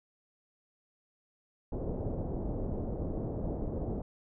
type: low-pass noise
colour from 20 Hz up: pink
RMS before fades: -35 dBFS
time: 1.72-4.02 s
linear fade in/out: 5 ms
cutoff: 610 Hz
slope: 24 dB/octave
effects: none